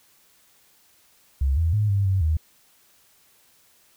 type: tone with pitch steps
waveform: sine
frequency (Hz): 67.9 / 82.2 / 105.6 / 99.5 / 95.6 / 78.7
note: C#2 / E2 / G#2 / G2 / G2 / D#2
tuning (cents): -35 / -4 / +29 / +26 / -43 / +20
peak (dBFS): -18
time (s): 1.41-2.37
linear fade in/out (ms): 5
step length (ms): 160
effects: white hiss -59 dBFS RMS until 3.96 s